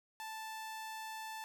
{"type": "tone", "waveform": "sawtooth", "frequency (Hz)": 880, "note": "A5", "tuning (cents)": 0, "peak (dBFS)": -39, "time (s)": [0.2, 1.44], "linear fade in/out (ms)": 0, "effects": []}